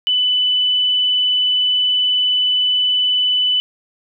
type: tone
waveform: sine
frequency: 2993 Hz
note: F#7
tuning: 19 cents sharp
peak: -13 dBFS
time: 0.07-3.6 s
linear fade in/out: 0 ms
effects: none